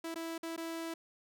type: tone with dropouts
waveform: sawtooth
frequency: 329.3 Hz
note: E4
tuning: 2 cents flat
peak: -34 dBFS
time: 0.04-0.94 s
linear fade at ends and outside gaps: 5 ms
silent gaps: 0.144-0.157 / 0.38-0.43 / 0.564-0.576 s
effects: none